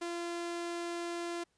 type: tone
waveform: sawtooth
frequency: 343.3 Hz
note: F4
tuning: 30 cents flat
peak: -32 dBFS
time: 0.01-1.44 s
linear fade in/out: 10 ms
effects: pink hiss -75 dBFS RMS until 1.57 s + resampled to 22050 Hz